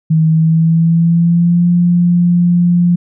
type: tone with pitch glide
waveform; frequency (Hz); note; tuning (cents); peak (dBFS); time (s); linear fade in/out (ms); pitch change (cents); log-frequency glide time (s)
sine; 159.3 to 174.72; D#3 to F3; +41 to +1; -7; 0.1-2.96; 10; +160; 0.28-1.69
effects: none